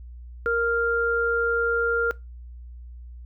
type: tone pair together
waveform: sine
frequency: 465.9 / 1396.1 Hz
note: A#4 / F6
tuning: -1 / -1 cents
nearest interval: octave + perfect fifth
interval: 1900 cents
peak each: -23 dBFS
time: 0.46-2.11 s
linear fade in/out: 0 ms
effects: noise-tail reverb RT60 0.2 s tail -20 dB re dry + added 60 Hz sine -38 dBFS peak until 3.25 s